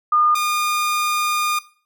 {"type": "tone pair in turn", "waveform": ["sine", "sawtooth"], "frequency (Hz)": [1216, 1216], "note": ["D#6", "D#6"], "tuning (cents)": [-40, -40], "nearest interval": "unison", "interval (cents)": 0, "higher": "neither", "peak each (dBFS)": [-13, -15], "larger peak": "first", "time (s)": [[0.12, 0.35], [0.35, 1.59]], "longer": "second", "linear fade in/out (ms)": 5, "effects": ["noise-tail reverb RT60 0.4 s tail -17 dB re dry"]}